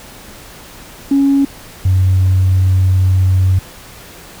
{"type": "tone pair in turn", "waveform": "sine", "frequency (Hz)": [277.2, 93.39], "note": ["C#4", "F#2"], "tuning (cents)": [0, 17], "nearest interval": "octave + perfect fifth", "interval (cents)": 1883, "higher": "first", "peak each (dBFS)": -7, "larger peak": "neither", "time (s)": [[1.11, 1.45], [1.85, 3.59]], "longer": "second", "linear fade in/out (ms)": 5, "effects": ["tanh soft clip ceiling -4 dBFS", "pink hiss -36 dBFS RMS until 4.4 s"]}